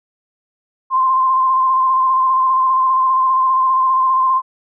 sine tone with vibrato, 1045 Hz, C6, 2 cents flat, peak -11 dBFS, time 0.9-4.42 s, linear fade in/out 50 ms, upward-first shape square, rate 15 Hz, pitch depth 21 cents each way, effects none

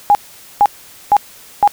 sine tone bursts, 820 Hz, G#5, 22 cents flat, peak -5 dBFS, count 4, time 0.1-1.676 s, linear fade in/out 0 ms, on 49 ms, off 460 ms, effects white hiss -40 dBFS RMS until 1.72 s

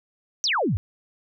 sine exponential sweep, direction down, 6170 to 77.78 Hz, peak -20 dBFS, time 0.44-0.77 s, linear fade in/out 0 ms, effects none

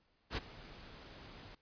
pink noise with ADSR envelope, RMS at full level -35 dBFS, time 0.3-1.55 s, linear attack 71 ms, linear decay 21 ms, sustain -18 dB, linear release 6 ms, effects pink hiss -75 dBFS RMS until 1.61 s + resampled to 11025 Hz

